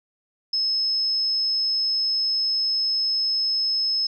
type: tone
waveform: sine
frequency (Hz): 5190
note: E8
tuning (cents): -28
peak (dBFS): -20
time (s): 0.53-4.07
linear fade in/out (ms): 5
effects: none